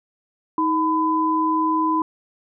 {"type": "tone pair together", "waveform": "sine", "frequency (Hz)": [316.6, 1005.1], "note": ["D#4", "B5"], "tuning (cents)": [30, 30], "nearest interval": "octave + minor sixth", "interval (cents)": 2000, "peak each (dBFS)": [-21, -19], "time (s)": [0.58, 2.02], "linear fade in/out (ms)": 2, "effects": []}